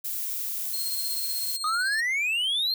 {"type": "noise", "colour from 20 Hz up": "violet", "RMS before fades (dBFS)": -31, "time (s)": [0.04, 1.57], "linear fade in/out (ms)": 10}
{"type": "tone with tremolo", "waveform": "30% pulse", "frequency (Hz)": 4225, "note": "C8", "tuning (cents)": 16, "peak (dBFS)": -26, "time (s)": [0.73, 2.01], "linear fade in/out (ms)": 10, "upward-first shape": "sine", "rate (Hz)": 16, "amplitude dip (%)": 50}
{"type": "exponential sweep", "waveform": "triangle", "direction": "up", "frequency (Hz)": [1217, 4270], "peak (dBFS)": -22, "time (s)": [1.64, 2.74], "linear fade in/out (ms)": 2}
{"effects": []}